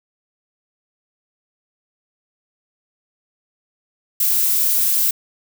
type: noise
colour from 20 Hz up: violet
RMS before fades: -17 dBFS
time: 4.2-5.11 s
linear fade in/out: 5 ms
effects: none